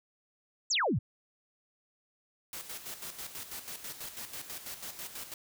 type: exponential sweep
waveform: sine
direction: down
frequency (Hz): 7900 to 90.5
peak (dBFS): -26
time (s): 0.7-0.99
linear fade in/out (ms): 10
type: noise with tremolo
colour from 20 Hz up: white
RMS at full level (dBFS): -41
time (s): 2.53-5.34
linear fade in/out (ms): 2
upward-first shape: square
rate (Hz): 6.1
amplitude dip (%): 60
effects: none